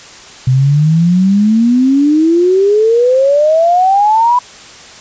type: exponential sweep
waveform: sine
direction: up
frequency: 125.9 to 998 Hz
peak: -6 dBFS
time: 0.47-4.39 s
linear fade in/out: 5 ms
effects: white hiss -34 dBFS RMS until 5 s + resampled to 16000 Hz